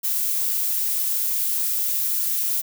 violet noise, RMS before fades -23 dBFS, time 0.03-2.62 s, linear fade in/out 20 ms, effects none

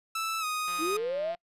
sawtooth tone with pitch glide, 1318.5 to 1244.5 Hz, E6 to D#6, 0 to 0 cents, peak -26 dBFS, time 0.15-0.97 s, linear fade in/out 5 ms, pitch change -100 cents, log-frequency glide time 0.4-0.45 s
click train, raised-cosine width 0.3 ms, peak -30 dBFS, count 118, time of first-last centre 0.68-1.349 s, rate 175 Hz
sine linear sweep, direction up, 293.7 to 704 Hz, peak -28 dBFS, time 0.78-1.36 s, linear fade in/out 50 ms
effects noise-tail reverb RT60 0.1 s tail -25 dB re dry + resampled to 32000 Hz

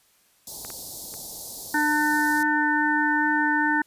white band-stop noise, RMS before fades -36 dBFS, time 0.47-2.43 s, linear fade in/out 2 ms, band 880 to 4000 Hz, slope 48 dB/octave
clicks, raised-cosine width 0.5 ms, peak -23 / -23 / -28 dBFS, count 3, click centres 0.649 / 0.703 / 1.14 s
harmonic tone, 299.6 Hz, D4, 35 cents sharp, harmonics 1 / 3 / 5 / 6, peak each -25 / -25 / -25 / -25 dBFS, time 1.74-3.82 s, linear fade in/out 5 ms
effects white hiss -62 dBFS RMS until 3.86 s + resampled to 32000 Hz

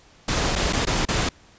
pink noise with dropouts, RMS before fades -22 dBFS, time 0.28-1.29 s, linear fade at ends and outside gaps 5 ms, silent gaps 0.555-0.559 / 0.727-0.731 / 0.853-0.869 / 1.053-1.085 s, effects pink hiss -53 dBFS RMS until 1.58 s + resampled to 16000 Hz

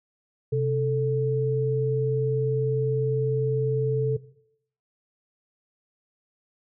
sine tone pair together, 130.81 / 440 Hz, C3 / A4, 0 / 0 cents, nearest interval octave + major sixth, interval 2100 cents, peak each -24 dBFS, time 0.52-4.17 s, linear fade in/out 10 ms, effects noise-tail reverb RT60 0.7 s tail -18 dB re dry

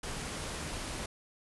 pink low-pass noise, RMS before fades -39 dBFS, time 0.03-1.06 s, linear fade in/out 5 ms, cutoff 11000 Hz, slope 96 dB/octave, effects none

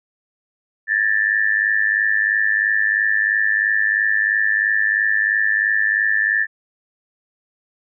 sine tone with amplitude modulation, 1760 Hz, A6, in tune, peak -11 dBFS, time 0.87-6.47 s, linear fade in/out 50 ms, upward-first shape sine, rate 103 Hz, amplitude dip 85%, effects none

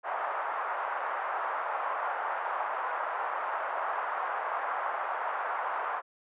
white band-pass noise, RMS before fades -33 dBFS, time 0.03-6.02 s, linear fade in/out 50 ms, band 660 to 1300 Hz, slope 24 dB/octave, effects resampled to 8000 Hz

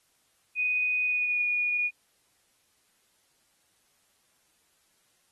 sine tone with pitch glide, 2489 to 2449 Hz, D#7 to D#7, 0 to -28 cents, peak -24 dBFS, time 0.55-1.91 s, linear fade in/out 50 ms, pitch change -28 cents, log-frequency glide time 1.04-1.43 s, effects white hiss -69 dBFS RMS until 5.31 s + AAC 32 kbps

